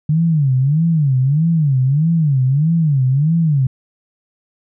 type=tone with vibrato; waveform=sine; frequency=146.83 Hz; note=D3; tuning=in tune; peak=-11 dBFS; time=0.09-3.67 s; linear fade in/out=5 ms; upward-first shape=sine; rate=1.6 Hz; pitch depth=230 cents each way; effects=none